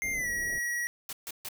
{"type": "tone with pitch glide", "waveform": "square", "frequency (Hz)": [2100, 1914.6], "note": ["C7", "A#6"], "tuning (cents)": [6, 46], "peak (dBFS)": -30, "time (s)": [0.02, 0.87], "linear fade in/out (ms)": 0, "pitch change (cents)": -160, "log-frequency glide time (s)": [0.13, 0.29]}
{"type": "low-pass noise", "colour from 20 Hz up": "pink", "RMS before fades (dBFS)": -45, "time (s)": [0.03, 0.59], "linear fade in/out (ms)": 5, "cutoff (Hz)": 720, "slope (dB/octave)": 96}
{"type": "noise bursts", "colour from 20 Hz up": "white", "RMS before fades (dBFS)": -38, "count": 3, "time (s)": [1.09, 1.487], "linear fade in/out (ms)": 2, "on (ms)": 39, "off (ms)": 140}
{"effects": []}